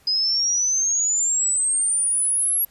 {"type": "exponential sweep", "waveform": "sine", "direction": "up", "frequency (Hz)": [4978, 11450], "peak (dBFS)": -18, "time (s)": [0.07, 2.65], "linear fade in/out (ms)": 5, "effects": ["pink hiss -56 dBFS RMS until 2.7 s", "resampled to 32000 Hz"]}